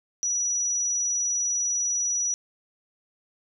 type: tone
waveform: sine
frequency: 5860 Hz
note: F#8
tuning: 18 cents flat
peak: -23 dBFS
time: 0.23-2.34 s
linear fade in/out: 0 ms
effects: none